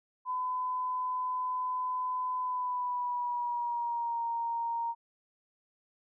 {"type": "tone with pitch glide", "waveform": "sine", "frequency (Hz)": [1009, 930.6], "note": ["B5", "A#5"], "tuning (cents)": [37, -3], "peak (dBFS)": -30, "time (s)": [0.25, 4.95], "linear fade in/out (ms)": 50, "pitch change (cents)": -140, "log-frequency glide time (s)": [2.4, 4.23], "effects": []}